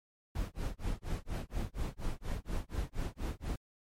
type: noise with tremolo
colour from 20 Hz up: brown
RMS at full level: -33 dBFS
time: 0.35-3.56 s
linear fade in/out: 5 ms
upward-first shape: sine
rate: 4.2 Hz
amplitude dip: 100%
effects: MP3 64 kbps